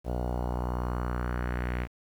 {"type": "tone with low-pass filter sweep", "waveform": "sawtooth", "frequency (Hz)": 61, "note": "B1", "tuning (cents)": -21, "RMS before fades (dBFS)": -31, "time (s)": [0.04, 1.88], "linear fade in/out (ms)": 50, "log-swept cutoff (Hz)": [640, 2200], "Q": 2.5, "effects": ["9-bit"]}